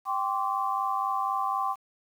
sine chord, G suspended fourth, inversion none, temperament equal with one note detuned, 784 / 1046.5 / 1150.5 Hz, G5 / C6 / D6, 0 / 0 / -36 cents, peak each -30 dBFS, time 0.05-1.76 s, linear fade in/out 50 ms, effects 9-bit

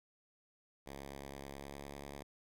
5% pulse tone with pitch glide, 69.3 to 70.55 Hz, C#2 to C#2, 0 to +31 cents, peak -35 dBFS, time 0.86-2.23 s, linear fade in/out 5 ms, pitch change +31 cents, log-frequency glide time 1.49-1.81 s, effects none

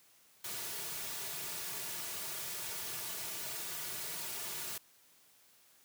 white noise with comb filter, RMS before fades -41 dBFS, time 0.44-4.78 s, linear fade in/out 5 ms, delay 3.8 ms, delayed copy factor -0.65, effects white hiss -65 dBFS RMS until 5.84 s + high-pass 100 Hz 12 dB/octave

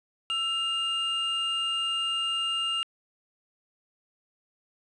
triangle tone pair together, 1330 / 2818 Hz, E6 / F7, +15 / +15 cents, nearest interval octave + minor second, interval 1300 cents, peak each -33 / -25 dBFS, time 0.3-2.83 s, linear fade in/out 0 ms, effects resampled to 22050 Hz + 9-bit

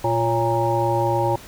harmonic tone with a mistuned harmonic, 116.5 Hz, A#2, 1 cent flat, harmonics 1 / 3 / 5 / 7 / 8, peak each -24 / -24 / -24 / -24 / -24 dBFS, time 0.04-1.36 s, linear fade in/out 5 ms, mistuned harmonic 5, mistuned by -67 cents, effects pink hiss -42 dBFS RMS until 1.47 s

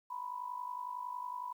sine tone with amplitude modulation, 987.8 Hz, B5, in tune, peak -35 dBFS, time 0.1-1.53 s, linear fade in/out 10 ms, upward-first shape sine, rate 50.9 Hz, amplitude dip 75%, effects 11-bit

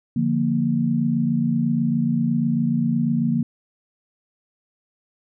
sine chord, Bb major, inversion first, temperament equal, 146.83 / 174.61 / 233.1 Hz, D3 / F3 / Bb3, 0 / 0 / 0 cents, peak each -24 / -24 / -20 dBFS, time 0.16-3.43 s, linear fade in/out 5 ms, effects none

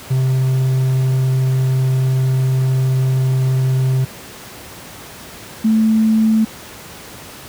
triangle / sine tone pair in turn, 130.81 / 220 Hz, C3 / A3, 0 / 0 cents, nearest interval major sixth, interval 900 cents, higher second, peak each -10 dBFS, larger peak neither, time 0.1-4.05 / 5.64-6.45 s, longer first, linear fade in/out 10 ms, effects pink hiss -35 dBFS RMS until 7.48 s + high-pass 80 Hz 12 dB/octave

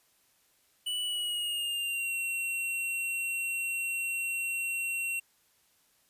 square tone with pitch glide, 2960 to 2730 Hz, F#7 to F7, 0 to -40 cents, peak -31 dBFS, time 0.86-5.2 s, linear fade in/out 10 ms, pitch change -140 cents, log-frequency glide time 1.02-2.15 s, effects white hiss -68 dBFS RMS until 6.09 s + resampled to 32000 Hz

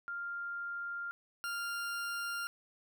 sine / 40% pulse tone pair in turn, 1396.9 / 1396.9 Hz, F6 / F6, 0 / 0 cents, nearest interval unison, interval 0 cents, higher neither, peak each -37 / -35 dBFS, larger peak second, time 0.08-1.11 / 1.44-2.47 s, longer neither, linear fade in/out 0 ms, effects none

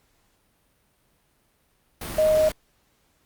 sine tone in noise, 622.3 Hz, D#5, in tune, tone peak -16 dBFS, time 2.18-2.49 s, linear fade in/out 5 ms, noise pink, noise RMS -33 dBFS, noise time 2.01-2.52 s, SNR +14 dB, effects pink hiss -66 dBFS RMS until 3.25 s + Opus 48 kbps

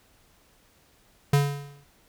square tone with exponential decay, 142.4 Hz, C#3, 47 cents sharp, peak -16 dBFS, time 1.33-1.84 s, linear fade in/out 5 ms, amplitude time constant 110 ms, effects pink hiss -61 dBFS RMS until 2.08 s

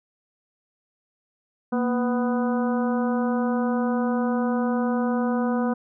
harmonic tone with a mistuned harmonic, 248.1 Hz, B3, 8 cents sharp, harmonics 1 / 2 / 3 / 4 / 5 / 6, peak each -22 / -28 / -32 / -34 / -36 / -38 dBFS, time 1.72-5.74 s, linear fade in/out 10 ms, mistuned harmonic 1, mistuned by -90 cents, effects none

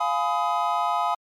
triangle chord, F half-diminished seventh, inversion none, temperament just, 698.5 / 838.1 / 1005.8 / 1257.2 Hz, F5 / Ab5 / Cb6 / Eb6, 0 / +16 / +31 / +18 cents, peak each -25 dBFS, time 0-1.15 s, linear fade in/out 10 ms, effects MP3 96 kbps

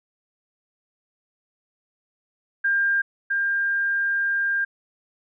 sine tone pair in turn, 1600 / 1600 Hz, G6 / G6, +35 / +35 cents, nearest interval unison, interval 0 cents, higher neither, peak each -18 / -20 dBFS, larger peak first, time 2.64-3.02 / 3.3-4.65 s, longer second, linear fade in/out 10 ms, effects none

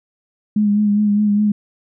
sine tone with vibrato, 207.7 Hz, G#3, in tune, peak -12 dBFS, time 0.56-1.52 s, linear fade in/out 5 ms, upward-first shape sine, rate 4.9 Hz, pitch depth 32 cents each way, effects none

